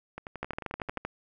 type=two click trains; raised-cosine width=0.5 ms; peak=-17 / -23 dBFS; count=9 / 10; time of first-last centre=0.43-1.05 / 0.18-0.976 s; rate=12.9 / 11.3 Hz; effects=none